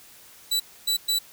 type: tone bursts at uneven times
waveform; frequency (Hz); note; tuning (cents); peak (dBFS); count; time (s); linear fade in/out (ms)
sawtooth; 3951; B7; 0; -18; 3; 0.51-0.6 / 0.87-0.97 / 1.08-1.19; 10
effects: white hiss -50 dBFS RMS until 1.32 s